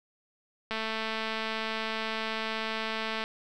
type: click train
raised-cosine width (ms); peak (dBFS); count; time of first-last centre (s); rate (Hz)
0.3; -17; 560; 0.71-3.239; 221
effects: none